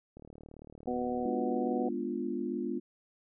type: click train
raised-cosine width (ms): 2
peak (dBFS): -36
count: 42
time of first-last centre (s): 0.17-1.255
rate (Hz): 37.8
type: harmonic tone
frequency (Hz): 123.4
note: B2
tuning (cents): -1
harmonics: 2 / 3 / 4 / 5 / 6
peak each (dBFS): -34 / -39 / -36 / -44 / -37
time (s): 0.87-1.89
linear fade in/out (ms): 5
type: chord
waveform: sine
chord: G# diminished seventh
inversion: none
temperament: equal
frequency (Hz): 207.7 / 246.9 / 293.7 / 349.2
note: G#3 / B3 / D4 / F4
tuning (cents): 0 / 0 / 0 / 0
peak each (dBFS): -39 / -36 / -39 / -36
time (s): 1.24-2.8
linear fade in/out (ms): 20
effects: none